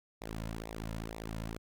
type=tone with flanger; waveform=sawtooth; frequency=55 Hz; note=A1; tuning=in tune; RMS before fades=-41 dBFS; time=0.21-1.58 s; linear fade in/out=10 ms; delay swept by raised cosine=0.64 to 2.64 ms; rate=2.1 Hz; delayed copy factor=-0.8; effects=none